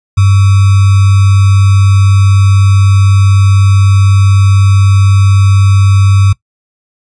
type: tone with sample-and-hold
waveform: sine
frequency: 98 Hz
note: G2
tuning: in tune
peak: -3 dBFS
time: 0.17-6.33 s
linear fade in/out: 10 ms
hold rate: 1225 Hz
effects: noise-tail reverb RT60 0.1 s tail -20 dB re dry + resampled to 22050 Hz